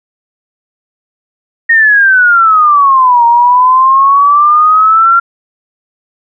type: exponential two-way sweep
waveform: sine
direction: down then up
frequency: 1864.7 to 932.3 to 1383 Hz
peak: -3 dBFS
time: 1.69-5.2 s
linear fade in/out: 10 ms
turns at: 3.25 s
effects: none